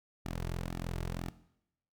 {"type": "tone with flanger", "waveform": "sawtooth", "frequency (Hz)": 43.02, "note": "F1", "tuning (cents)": -25, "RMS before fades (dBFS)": -38, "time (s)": [0.25, 1.3], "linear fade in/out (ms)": 10, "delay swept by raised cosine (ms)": [1.9, 4], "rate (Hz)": 2, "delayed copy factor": -0.75, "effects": ["noise-tail reverb RT60 0.8 s tail -17 dB re dry"]}